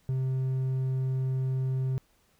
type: tone with hard clipping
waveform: sine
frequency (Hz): 131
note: C3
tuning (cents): +2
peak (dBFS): -27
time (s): 0.09-1.98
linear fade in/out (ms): 0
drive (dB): 3
effects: pink hiss -67 dBFS RMS until 2.39 s